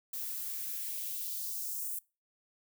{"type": "noise with high-pass filter sweep", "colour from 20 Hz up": "violet", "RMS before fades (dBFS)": -38, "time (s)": [0.13, 1.99], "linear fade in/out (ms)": 5, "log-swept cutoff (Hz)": [700, 9100], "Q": 1.5, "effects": ["noise-tail reverb RT60 0.3 s tail -24 dB re dry"]}